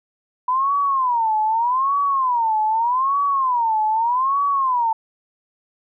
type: tone with vibrato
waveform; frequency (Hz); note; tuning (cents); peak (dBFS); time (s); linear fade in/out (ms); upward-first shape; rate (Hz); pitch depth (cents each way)
sine; 987.8; B5; 0; -16; 0.48-4.93; 5; sine; 0.82; 240
effects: none